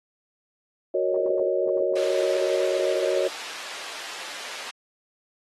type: chord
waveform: sine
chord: D# minor seventh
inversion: first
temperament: equal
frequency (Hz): 370 / 466.2 / 554.4 / 622.3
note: F#4 / A#4 / C#5 / D#5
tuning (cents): 0 / 0 / 0 / 0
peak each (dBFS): -26 / -29 / -25 / -28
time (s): 0.94-3.28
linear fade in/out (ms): 5
type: band-pass noise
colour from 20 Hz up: white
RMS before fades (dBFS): -38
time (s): 1.96-4.71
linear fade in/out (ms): 5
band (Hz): 510 to 4400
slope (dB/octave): 12
effects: AAC 32 kbps